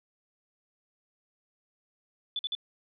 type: tone bursts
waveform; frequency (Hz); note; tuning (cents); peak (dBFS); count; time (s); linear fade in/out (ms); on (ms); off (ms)
sine; 3481; A7; -19; -29; 3; 2.36-2.551; 2; 31; 49
effects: none